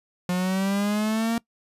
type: exponential sweep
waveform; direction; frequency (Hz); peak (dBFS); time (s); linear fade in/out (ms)
45% pulse; up; 178 to 233.1; -22; 0.29-1.38; 2
effects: noise-tail reverb RT60 0.1 s tail -22 dB re dry + resampled to 32000 Hz